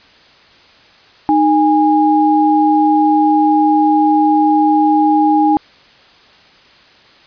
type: tone pair together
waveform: sine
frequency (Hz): 307.5 / 821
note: D#4 / G#5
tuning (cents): -20 / -20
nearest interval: octave + perfect fourth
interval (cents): 1700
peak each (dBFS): -11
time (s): 1.29-5.57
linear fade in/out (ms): 0
effects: white hiss -45 dBFS RMS until 7.26 s + resampled to 11025 Hz